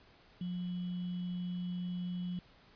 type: tone with sample-and-hold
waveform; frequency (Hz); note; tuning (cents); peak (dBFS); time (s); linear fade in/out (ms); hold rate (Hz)
sine; 178.6; F3; +39; -35; 0.41-2.39; 2; 3150
effects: pink hiss -62 dBFS RMS until 2.75 s + resampled to 11025 Hz